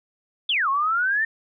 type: exponential two-way sweep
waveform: sine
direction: down then up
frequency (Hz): 3605 to 1063 to 1831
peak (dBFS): -19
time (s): 0.49-1.25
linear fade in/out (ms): 5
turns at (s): 0.69
effects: none